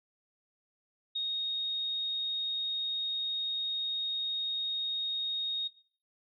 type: tone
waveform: sine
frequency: 3729 Hz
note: A#7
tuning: in tune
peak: -30 dBFS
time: 1.15-5.68 s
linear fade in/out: 10 ms
effects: noise-tail reverb RT60 0.5 s tail -19 dB re dry